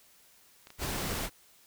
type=clicks; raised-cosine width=0.2 ms; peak=-31 dBFS; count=3; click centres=0.671 / 0.704 / 0.893 s
type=noise; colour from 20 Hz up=pink; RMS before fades=-34 dBFS; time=0.78-1.3 s; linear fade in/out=50 ms
effects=white hiss -61 dBFS RMS until 1.66 s